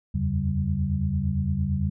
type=tone cluster; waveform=sine; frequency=80.1 / 88.9 / 139.1 / 192.8 Hz; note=E2 / F2 / C#3 / G3; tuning=-49 / +31 / +6 / -28 cents; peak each=-28 dBFS; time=0.14-1.9 s; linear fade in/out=10 ms; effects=none